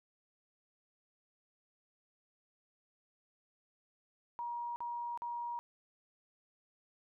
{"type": "tone bursts", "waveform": "sine", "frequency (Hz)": 951, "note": "A#5", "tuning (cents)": 34, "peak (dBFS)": -37, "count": 3, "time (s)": [4.39, 5.59], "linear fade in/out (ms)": 0, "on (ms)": 370, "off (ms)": 45, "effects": []}